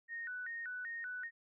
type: tone with vibrato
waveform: sine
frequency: 1661.2 Hz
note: G#6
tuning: in tune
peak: -40 dBFS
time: 0.08-1.31 s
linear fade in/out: 50 ms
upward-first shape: square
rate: 2.6 Hz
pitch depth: 190 cents each way
effects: none